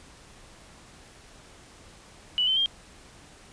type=tone with pitch steps; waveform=sine; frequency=2960 / 3079 / 3202 Hz; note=F#7 / G7 / G7; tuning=0 / -32 / +36 cents; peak=-21 dBFS; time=2.38-2.659 s; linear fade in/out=0 ms; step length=93 ms; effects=pink hiss -51 dBFS RMS until 3.52 s + resampled to 22050 Hz